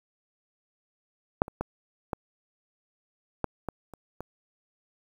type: clicks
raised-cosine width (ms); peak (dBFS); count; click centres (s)
1; -6 / -25 / -15 / -15 / -12 / -17 / -29 / -22; 8; 1.419 / 1.481 / 1.61 / 2.132 / 3.443 / 3.687 / 3.937 / 4.206
effects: 8-bit